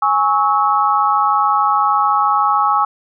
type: chord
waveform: sine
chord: C# minor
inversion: second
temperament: equal with one note detuned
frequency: 830.6 / 1108.7 / 1295.1 Hz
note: G#5 / C#6 / E6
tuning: 0 / 0 / -31 cents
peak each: -16 dBFS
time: 0.02-2.85 s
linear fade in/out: 5 ms
effects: none